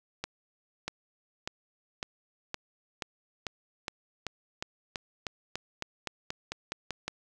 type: accelerating click train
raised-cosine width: 0.2 ms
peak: -16 dBFS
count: 20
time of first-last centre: 0.24-7.08 s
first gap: 640 ms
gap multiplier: 0.93
effects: none